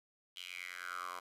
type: tone with high-pass filter sweep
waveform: 10% pulse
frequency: 89.6 Hz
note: F2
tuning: 45 cents sharp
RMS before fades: -45 dBFS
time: 0.36-1.2 s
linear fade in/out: 10 ms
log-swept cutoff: 3100 to 930 Hz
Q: 5.9
effects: resampled to 32000 Hz + 11-bit